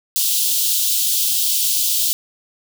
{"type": "high-pass noise", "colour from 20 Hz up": "white", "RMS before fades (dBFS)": -18, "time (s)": [0.16, 2.13], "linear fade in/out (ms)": 0, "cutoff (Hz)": 3000, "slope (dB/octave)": 48, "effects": []}